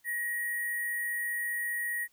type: tone with sample-and-hold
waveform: sine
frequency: 1895 Hz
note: A#6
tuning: 28 cents sharp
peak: -30 dBFS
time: 0.04-2.08 s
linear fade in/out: 50 ms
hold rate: 11025 Hz
effects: white hiss -69 dBFS RMS until 2.12 s